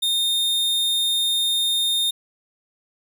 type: tone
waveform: 45% pulse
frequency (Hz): 3660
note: A#7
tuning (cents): -32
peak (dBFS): -19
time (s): 0.02-2.11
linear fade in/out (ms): 10
effects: none